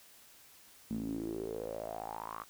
sawtooth tone with band-pass filter sweep, 55 Hz, A1, in tune, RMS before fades -40 dBFS, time 0.9-2.44 s, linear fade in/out 10 ms, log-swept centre 220 to 1200 Hz, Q 7.3, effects white hiss -59 dBFS RMS until 2.49 s

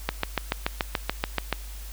click train, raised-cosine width 0.3 ms, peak -7 dBFS, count 11, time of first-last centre 0.09-1.527 s, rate 6.96 Hz, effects added 50 Hz sine -36 dBFS peak until 1.92 s + white hiss -46 dBFS RMS until 1.92 s

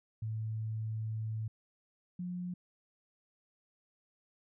sine tone pair in turn, 110 / 178.83 Hz, A2 / F3, 0 / +41 cents, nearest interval minor sixth, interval 841 cents, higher second, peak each -34 / -36 dBFS, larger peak first, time 0.22-1.48 / 2.19-2.54 s, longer first, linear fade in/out 5 ms, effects none

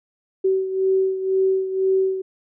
sine beating tone pair, 380.6 / 382.6 Hz, F#4 / G4, +49 / -42 cents, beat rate 2 Hz, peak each -18 / -24 dBFS, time 0.44-2.22 s, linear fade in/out 10 ms, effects none

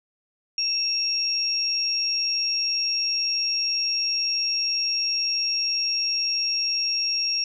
sine tone pair together, 2637 / 5578 Hz, E7 / F8, 0 / -3 cents, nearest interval octave + minor second, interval 1297 cents, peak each -32 / -22 dBFS, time 0.58-7.44 s, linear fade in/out 2 ms, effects none

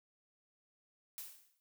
blue noise with exponential decay, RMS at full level -43 dBFS, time 1.18-1.6 s, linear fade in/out 0 ms, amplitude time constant 91 ms, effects noise-tail reverb RT60 0.1 s tail -22 dB re dry

